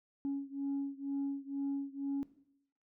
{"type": "beating tone pair", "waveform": "sine", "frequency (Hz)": [277.2, 279.3], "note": ["C#4", "C#4"], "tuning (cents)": [0, 13], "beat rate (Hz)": 2.1, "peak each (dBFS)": [-36, -37], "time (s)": [0.25, 2.23], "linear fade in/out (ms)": 0, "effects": ["noise-tail reverb RT60 0.7 s tail -17 dB re dry", "tanh soft clip ceiling -30 dBFS"]}